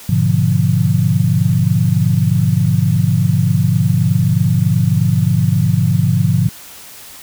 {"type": "chord", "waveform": "sine", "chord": "G# diminished seventh", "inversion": "none", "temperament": "equal", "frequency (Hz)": [103.83, 123.47, 146.83, 174.61], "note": ["G#2", "B2", "D3", "F3"], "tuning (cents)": [0, 0, 0, 0], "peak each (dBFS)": -16, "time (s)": [0.09, 6.49], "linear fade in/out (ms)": 5, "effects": ["white hiss -36 dBFS RMS until 7.22 s"]}